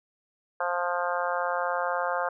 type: harmonic tone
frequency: 176.1 Hz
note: F3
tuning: 15 cents sharp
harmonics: 3 / 4 / 5 / 6 / 7 / 8 / 9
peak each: -31 / -32 / -33 / -34 / -34 / -35 / -36 dBFS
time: 0.6-2.29 s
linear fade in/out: 5 ms
effects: none